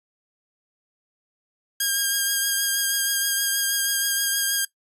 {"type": "tone with vibrato", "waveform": "5% pulse", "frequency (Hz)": 1617, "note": "G#6", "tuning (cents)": -47, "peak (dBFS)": -10, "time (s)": [1.8, 4.65], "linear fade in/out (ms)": 5, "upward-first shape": "triangle", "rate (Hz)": 6.3, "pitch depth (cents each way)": 21, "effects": ["noise-tail reverb RT60 0.1 s tail -19 dB re dry", "resampled to 32000 Hz"]}